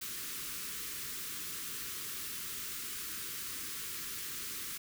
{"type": "band-stop noise", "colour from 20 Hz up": "white", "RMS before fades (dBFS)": -41, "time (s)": [0.01, 4.78], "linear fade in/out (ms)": 10, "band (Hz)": [460, 1100], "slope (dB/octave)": 48, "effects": []}